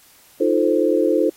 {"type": "chord", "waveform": "sine", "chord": "F dominant seventh", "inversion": "third", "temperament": "equal", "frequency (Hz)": [311.1, 349.2, 440, 523.3], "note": ["Eb4", "F4", "A4", "C5"], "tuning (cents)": [0, 0, 0, 0], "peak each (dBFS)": -20, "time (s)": [0.4, 1.3], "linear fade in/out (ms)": 10, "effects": ["white hiss -51 dBFS RMS until 1.36 s", "AAC 48 kbps"]}